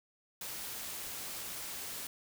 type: noise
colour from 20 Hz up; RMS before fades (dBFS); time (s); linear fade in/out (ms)
white; -42; 0.41-2.07; 2
effects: none